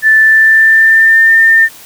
sine tone with pitch glide, 1759 to 1805.3 Hz, A6 to A6, -1 to +44 cents, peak -3 dBFS, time 0.02-1.69 s, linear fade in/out 50 ms, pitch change +45 cents, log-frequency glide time 0.18-1.33 s, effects white hiss -35 dBFS RMS until 1.85 s

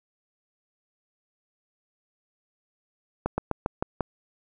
slowing click train, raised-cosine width 1 ms, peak -11 dBFS, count 6, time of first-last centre 3.26-4.007 s, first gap 120 ms, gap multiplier 1.11, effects none

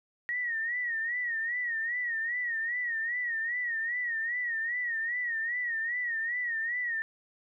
sine tone with vibrato, 1884 Hz, A#6, 18 cents sharp, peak -29 dBFS, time 0.29-7.02 s, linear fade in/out 0 ms, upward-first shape sine, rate 2.5 Hz, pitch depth 95 cents each way, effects none

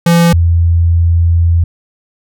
square / sine tone pair in turn, 169.9 / 84.53 Hz, F3 / E2, -47 / +44 cents, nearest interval octave, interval 1209 cents, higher first, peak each -6 dBFS, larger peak neither, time 0.06-0.33 / 0.33-1.64 s, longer second, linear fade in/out 5 ms, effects none

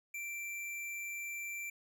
square tone, 2349 Hz, D7, in tune, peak -40 dBFS, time 0.14-1.7 s, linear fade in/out 5 ms, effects none

